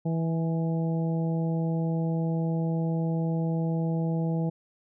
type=harmonic tone with a mistuned harmonic; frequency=163.7 Hz; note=E3; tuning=12 cents flat; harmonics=1 / 2 / 3 / 4 / 5; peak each=-25 / -35 / -36 / -40 / -42 dBFS; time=0.05-4.5 s; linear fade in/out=10 ms; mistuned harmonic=5; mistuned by=+19 cents; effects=none

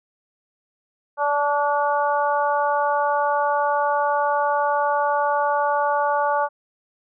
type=harmonic tone with a mistuned harmonic; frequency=290 Hz; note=D4; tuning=22 cents flat; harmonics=2 / 3 / 4 / 5; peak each=-23 / -21 / -25 / -28 dBFS; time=1.17-6.49 s; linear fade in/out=50 ms; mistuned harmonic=4; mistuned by=-18 cents; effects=none

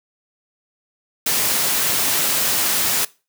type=noise; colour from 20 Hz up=white; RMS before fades=-19 dBFS; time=1.26-3.05 s; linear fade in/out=5 ms; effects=noise-tail reverb RT60 0.3 s tail -21 dB re dry + high-pass 100 Hz 12 dB/octave

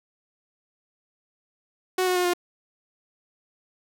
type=tone with pitch steps; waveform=sawtooth; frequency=370 / 364.5 / 359.1 / 353.7 Hz; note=F#4 / F#4 / F4 / F4; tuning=0 / -26 / +48 / +22 cents; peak=-17 dBFS; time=1.98-2.336 s; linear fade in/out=5 ms; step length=89 ms; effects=none

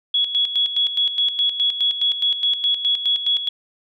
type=tone with tremolo; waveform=sine; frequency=3360 Hz; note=G#7; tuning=19 cents sharp; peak=-15 dBFS; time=0.14-3.49 s; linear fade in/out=5 ms; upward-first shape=square; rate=4.8 Hz; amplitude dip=65%; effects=none

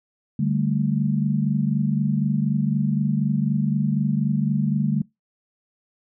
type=chord; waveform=sine; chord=D suspended fourth; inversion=none; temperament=equal; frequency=146.83 / 196 / 220 Hz; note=D3 / G3 / A3; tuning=0 / 0 / 0 cents; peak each=-22 / -24 / -24 dBFS; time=0.39-5.02 s; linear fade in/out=5 ms; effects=noise-tail reverb RT60 0.2 s tail -25 dB re dry

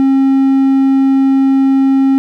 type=tone; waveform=triangle; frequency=269.4 Hz; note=C#4; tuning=49 cents flat; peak=-5 dBFS; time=0-2.18 s; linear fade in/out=0 ms; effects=none

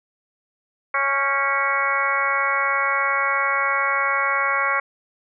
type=harmonic tone with a mistuned harmonic; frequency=277.1 Hz; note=C#4; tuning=1 cent flat; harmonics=2 / 3 / 4 / 5 / 6 / 7 / 8; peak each=-30 / -31 / -23 / -25 / -29 / -26 / -25 dBFS; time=0.94-4.8 s; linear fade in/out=5 ms; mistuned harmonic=6; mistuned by=-42 cents; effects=none

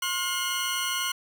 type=tone cluster; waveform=20% pulse; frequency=1064 / 1426 / 2972 Hz; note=C6 / F6 / F#7; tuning=+29 / +36 / +7 cents; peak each=-26 dBFS; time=0.02-1.12 s; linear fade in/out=5 ms; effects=none

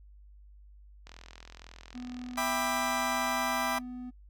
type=click train; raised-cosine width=0.2 ms; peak=-30 dBFS; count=95; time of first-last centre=1.07-3.313 s; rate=41.9 Hz
type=tone with pitch glide; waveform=triangle; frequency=247.6 to 249.3 Hz; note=B3 to B3; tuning=+5 to +16 cents; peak=-36 dBFS; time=1.94-4.11 s; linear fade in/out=20 ms; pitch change=+11 cents; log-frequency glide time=2.05-3.86 s
type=chord; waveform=30% pulse; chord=E minor seventh; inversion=none; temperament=just; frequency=659.3 / 791.1 / 988.9 / 1186.7 Hz; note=E5 / G5 / B5 / D6; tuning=0 / +16 / +2 / +18 cents; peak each=-32 dBFS; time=2.37-3.79 s; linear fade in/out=10 ms
effects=noise-tail reverb RT60 0.1 s tail -21 dB re dry + added 50 Hz sine -51 dBFS peak until 4.29 s

